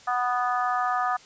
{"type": "harmonic tone", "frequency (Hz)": 246.9, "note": "B3", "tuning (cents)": 0, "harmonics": [3, 4, 5, 6, 7], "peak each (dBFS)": [-26, -34, -26, -36, -35], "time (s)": [0.07, 1.17], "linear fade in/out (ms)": 10, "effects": ["white hiss -51 dBFS RMS until 1.25 s", "resampled to 16000 Hz"]}